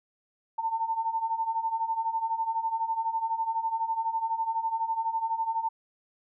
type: beating tone pair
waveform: sine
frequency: 892 / 904 Hz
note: A5 / A5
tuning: +23 / +47 cents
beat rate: 12 Hz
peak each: -32 / -28 dBFS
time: 0.58-5.69 s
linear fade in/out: 10 ms
effects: none